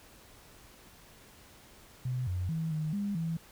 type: tone with pitch steps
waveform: sine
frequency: 126.6 / 90.8 / 161.5 / 155.1 / 202.7 / 164.3 Hz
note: B2 / F#2 / E3 / D#3 / G#3 / E3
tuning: +43 / -32 / -35 / -5 / -42 / -5 cents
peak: -30 dBFS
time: 2.05-3.37 s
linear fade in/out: 5 ms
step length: 220 ms
effects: pink hiss -56 dBFS RMS until 3.51 s